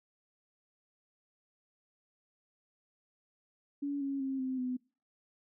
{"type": "tone with pitch steps", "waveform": "sine", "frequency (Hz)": [284, 275.8, 267.8, 260, 252.4], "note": ["C#4", "C#4", "C4", "C4", "B3"], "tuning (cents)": [42, -9, 40, -11, 38], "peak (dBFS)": -32, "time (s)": [3.82, 4.77], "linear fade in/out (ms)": 10, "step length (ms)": 190, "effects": ["noise-tail reverb RT60 0.4 s tail -25 dB re dry"]}